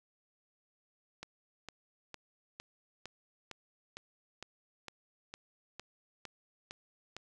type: click train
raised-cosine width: 0.2 ms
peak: -26 dBFS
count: 14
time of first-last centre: 1.23-7.166 s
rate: 2.19 Hz
effects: none